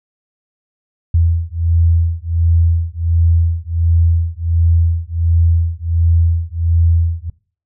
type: beating tone pair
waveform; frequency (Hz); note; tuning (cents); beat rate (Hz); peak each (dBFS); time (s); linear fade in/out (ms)
sine; 83 / 84.4; E2 / E2; +12 / +41; 1.4; -14; 1.14-7.3; 5
effects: noise-tail reverb RT60 0.4 s tail -21 dB re dry